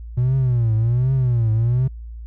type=tone with vibrato; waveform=triangle; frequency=120.9 Hz; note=B2; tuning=36 cents flat; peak=-12 dBFS; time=0.17-1.88 s; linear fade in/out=10 ms; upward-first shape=triangle; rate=1.3 Hz; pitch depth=190 cents each way; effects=tanh soft clip ceiling -10 dBFS + added 57 Hz sine -31 dBFS peak until 2.26 s